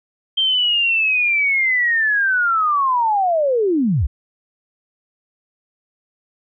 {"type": "linear sweep", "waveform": "sine", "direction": "down", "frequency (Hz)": [3166, 50.4], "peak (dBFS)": -14, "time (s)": [0.37, 4.07], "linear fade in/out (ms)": 10, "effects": []}